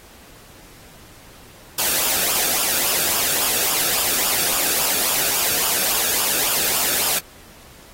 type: noise with flanger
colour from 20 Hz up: white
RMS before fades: -20 dBFS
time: 1.78-7.19 s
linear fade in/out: 5 ms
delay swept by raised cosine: 0.48 to 1.01 ms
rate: 3.6 Hz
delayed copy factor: -0.55
effects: pink hiss -46 dBFS RMS until 7.93 s + AAC 48 kbps